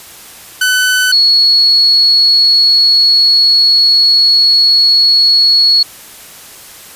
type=tone pair in turn; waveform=sawtooth / sine; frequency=1505 / 4356 Hz; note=F#6 / C#8; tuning=+29 / -31 cents; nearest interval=octave + tritone; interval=1840 cents; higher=second; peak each=-5 dBFS; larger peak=neither; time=0.61-1.12 / 1.12-5.83 s; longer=second; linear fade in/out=5 ms; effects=white hiss -34 dBFS RMS until 6.95 s + resampled to 32000 Hz